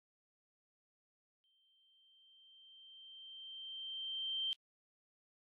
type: tone with exponential growth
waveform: sine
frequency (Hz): 3136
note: G7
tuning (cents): 0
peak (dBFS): -34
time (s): 1.44-4.53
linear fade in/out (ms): 0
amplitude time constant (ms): 670
effects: AAC 32 kbps